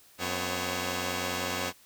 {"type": "tone cluster", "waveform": "5% pulse", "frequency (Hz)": [90.6, 251.9, 549], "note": ["F#2", "B3", "C#5"], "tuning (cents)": [-36, 34, -17], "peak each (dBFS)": -23, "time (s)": [0.18, 1.73], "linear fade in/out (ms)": 50, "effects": ["white hiss -58 dBFS RMS until 1.85 s"]}